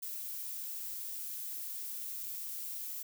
violet noise, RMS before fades -41 dBFS, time 0.02-3.03 s, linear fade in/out 10 ms, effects none

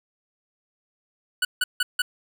25% pulse tone bursts, 1480 Hz, F#6, in tune, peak -16 dBFS, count 4, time 1.42-2.02 s, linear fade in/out 5 ms, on 30 ms, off 160 ms, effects none

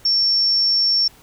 sine tone, 5450 Hz, F8, 43 cents flat, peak -14 dBFS, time 0.05-1.08 s, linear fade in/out 5 ms, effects pink hiss -49 dBFS RMS until 1.22 s

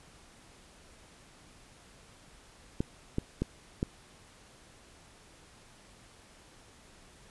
clicks, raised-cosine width 3 ms, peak -16 dBFS, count 4, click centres 2.805 / 3.184 / 3.42 / 3.829 s, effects pink hiss -57 dBFS RMS until 7.3 s + resampled to 24000 Hz

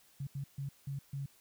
sine tone bursts at uneven times, 138.59 Hz, C#3, in tune, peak -36 dBFS, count 5, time 0.2-0.27 / 0.35-0.44 / 0.58-0.69 / 0.87-0.99 / 1.13-1.26 s, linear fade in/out 5 ms, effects white hiss -65 dBFS RMS until 1.4 s

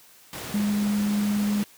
sine tone in noise, 206.5 Hz, G#3, 10 cents flat, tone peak -21 dBFS, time 0.54-1.63 s, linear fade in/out 0 ms, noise pink, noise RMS -35 dBFS, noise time 0.33-1.64 s, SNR +11 dB, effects white hiss -53 dBFS RMS until 1.77 s + high-pass 100 Hz 12 dB/octave

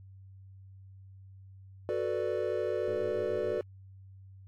triangle chord, B minor seventh, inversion second, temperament equal, 370 / 440 / 493.9 / 587.3 Hz, F#4 / A4 / B4 / D5, 0 / 0 / 0 / 0 cents, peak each -33 dBFS, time 1.89-3.61 s, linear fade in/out 0 ms
click train, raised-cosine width 2 ms, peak -34 dBFS, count 73, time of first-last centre 2.88-3.579 s, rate 103 Hz
effects added 96 Hz sine -49 dBFS peak until 4.47 s + AAC 64 kbps

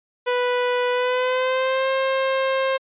sawtooth tone with pitch glide, 493.4 to 531.9 Hz, B4 to C5, -2 to +28 cents, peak -15 dBFS, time 0.26-2.78 s, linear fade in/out 20 ms, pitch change +130 cents, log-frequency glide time 0.91-1.89 s, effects resampled to 8000 Hz

